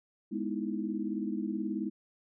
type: chord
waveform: sine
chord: E major seventh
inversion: first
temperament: equal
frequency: 207.7 / 246.9 / 311.1 / 329.6 Hz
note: G#3 / B3 / D#4 / E4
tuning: 0 / 0 / 0 / 0 cents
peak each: -35 / -38 / -37 / -38 dBFS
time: 0.31-1.9 s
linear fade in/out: 20 ms
effects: none